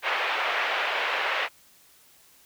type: band-pass noise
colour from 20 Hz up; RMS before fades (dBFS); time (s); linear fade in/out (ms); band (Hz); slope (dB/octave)
white; -27; 0.02-1.49; 50; 510 to 2700; 24
effects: white hiss -57 dBFS RMS until 2.45 s